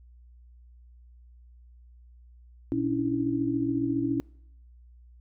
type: tone cluster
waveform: sine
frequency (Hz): 121.7 / 279.3 / 293.6 / 326.6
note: B2 / C#4 / D4 / E4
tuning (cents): -25 / +13 / 0 / -16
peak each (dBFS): -35 / -27 / -35 / -29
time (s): 2.72-4.2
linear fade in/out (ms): 0
effects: noise-tail reverb RT60 0.7 s tail -26 dB re dry + added 60 Hz sine -50 dBFS peak until 5.2 s